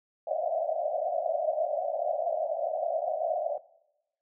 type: band-pass noise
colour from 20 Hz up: pink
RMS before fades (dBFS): -30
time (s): 0.27-3.58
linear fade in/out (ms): 5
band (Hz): 590 to 710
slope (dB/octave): 96
effects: noise-tail reverb RT60 0.9 s tail -20 dB re dry